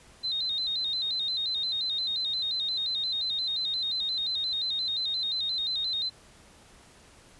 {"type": "tone with vibrato", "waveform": "sine", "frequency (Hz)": 3884, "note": "B7", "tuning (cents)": -30, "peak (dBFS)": -27, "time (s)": [0.23, 6.1], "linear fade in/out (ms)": 20, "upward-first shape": "square", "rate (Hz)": 5.7, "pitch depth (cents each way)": 77, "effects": ["pink hiss -55 dBFS RMS until 7.39 s", "resampled to 24000 Hz"]}